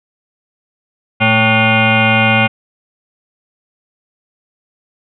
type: tone with frequency modulation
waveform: sine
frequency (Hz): 1119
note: C#6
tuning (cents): +16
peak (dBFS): -8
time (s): 1.2-2.48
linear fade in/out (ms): 20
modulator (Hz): 335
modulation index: 5
effects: none